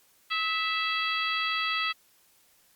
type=harmonic tone with a mistuned harmonic; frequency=659.3 Hz; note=E5; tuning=in tune; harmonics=2 / 3 / 4 / 5 / 6 / 7; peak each=-31 / -33 / -32 / -33 / -39 / -39 dBFS; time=0.3-1.93 s; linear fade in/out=20 ms; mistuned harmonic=2; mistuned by=-41 cents; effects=white hiss -63 dBFS RMS until 2.75 s + Opus 48 kbps